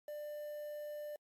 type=tone with quantisation; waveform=triangle; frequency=594 Hz; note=D5; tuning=20 cents sharp; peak=-40 dBFS; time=0.08-1.16 s; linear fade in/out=2 ms; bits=10; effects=AAC 64 kbps